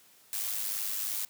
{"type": "noise with amplitude modulation", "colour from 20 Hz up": "blue", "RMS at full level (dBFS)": -31, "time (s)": [0.33, 1.25], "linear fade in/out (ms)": 0, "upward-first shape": "sine", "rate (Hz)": 103, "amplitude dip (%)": 55, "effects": ["white hiss -60 dBFS RMS until 1.29 s", "high-pass 80 Hz 12 dB/octave"]}